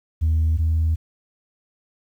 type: tone pair in turn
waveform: sine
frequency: 79.6 / 80.34 Hz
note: D#2 / E2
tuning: +40 / -44 cents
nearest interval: unison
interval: 16 cents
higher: second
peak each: -14 / -15 dBFS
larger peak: first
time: 0.21-0.58 / 0.58-0.96 s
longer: second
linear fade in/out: 20 ms
effects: tanh soft clip ceiling -14 dBFS + 9-bit